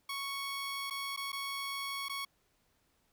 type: tone with dropouts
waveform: 15% pulse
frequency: 1108.7 Hz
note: C#6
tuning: in tune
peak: -30 dBFS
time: 0.09-2.25 s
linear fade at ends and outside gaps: 5 ms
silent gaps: 0.9-0.907 / 1.164-1.173 / 1.32-1.328 / 2.085-2.095 s
effects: pink hiss -74 dBFS RMS until 3.12 s